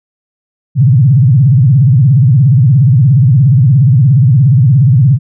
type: tone with vibrato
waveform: sine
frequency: 130.7 Hz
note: C3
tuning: 1 cent flat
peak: -3 dBFS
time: 0.75-5.19 s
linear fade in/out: 50 ms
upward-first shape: sine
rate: 17 Hz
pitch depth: 280 cents each way
effects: none